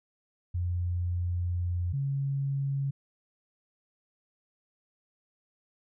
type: tone pair in turn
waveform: sine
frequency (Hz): 88.1 / 138.2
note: F2 / C#3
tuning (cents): +16 / -5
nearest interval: minor sixth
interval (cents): 779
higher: second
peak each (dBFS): -27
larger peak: neither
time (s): 0.54-1.93 / 1.93-2.91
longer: first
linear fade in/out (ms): 10
effects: none